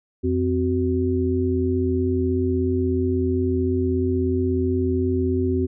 sine tone cluster, 87.1 / 258.3 / 374.6 Hz, F2 / C4 / F#4, -4 / -22 / +21 cents, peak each -23 dBFS, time 0.23-5.67 s, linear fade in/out 20 ms, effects none

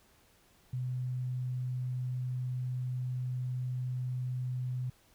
sine tone, 126.3 Hz, B2, 39 cents sharp, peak -32 dBFS, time 0.73-4.9 s, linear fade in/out 5 ms, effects pink hiss -65 dBFS RMS until 5.14 s

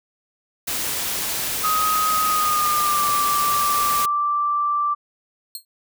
white noise, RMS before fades -25 dBFS, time 0.67-4.06 s, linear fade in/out 10 ms
sine tone with pitch glide, 1257 to 1172.8 Hz, D#6 to D6, +17 to -3 cents, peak -18 dBFS, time 1.63-4.95 s, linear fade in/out 20 ms, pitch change -120 cents, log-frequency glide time 2.26-3.07 s
15% pulse tone with exponential decay, 4235 Hz, C8, 20 cents sharp, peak -19 dBFS, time 5.55-5.65 s, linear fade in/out 1 ms, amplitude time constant 20 ms
effects none

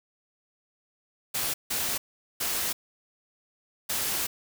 white noise bursts at uneven times, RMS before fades -29 dBFS, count 4, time 1.34-1.54 / 1.7-1.98 / 2.4-2.73 / 3.89-4.27 s, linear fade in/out 10 ms, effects none

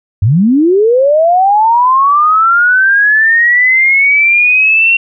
sine linear sweep, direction up, 88.3 to 2744 Hz, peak -5 dBFS, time 0.22-4.97 s, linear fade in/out 5 ms, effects none

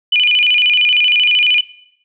sine tone with vibrato, 2700 Hz, E7, 41 cents sharp, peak -9 dBFS, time 0.12-1.61 s, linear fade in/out 5 ms, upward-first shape square, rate 13 Hz, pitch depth 180 cents each way, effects noise-tail reverb RT60 0.7 s tail -19 dB re dry

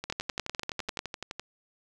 two click trains, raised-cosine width 0.2 ms, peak -13 / -18 dBFS, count 10 / 17, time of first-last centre 0.1-0.991 / 0.04-1.396 s, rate 10.1 / 11.8 Hz, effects none

